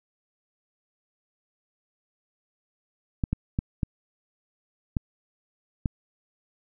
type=clicks; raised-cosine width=5 ms; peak=-12 dBFS; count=6; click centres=3.238 / 3.33 / 3.589 / 3.832 / 4.968 / 5.858 s; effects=none